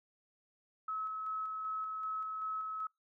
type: tone with tremolo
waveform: sine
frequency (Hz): 1289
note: E6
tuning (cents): -39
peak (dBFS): -35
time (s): 0.88-2.87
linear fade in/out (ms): 5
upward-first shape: square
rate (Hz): 2.6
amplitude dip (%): 25
effects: noise-tail reverb RT60 0.2 s tail -26 dB re dry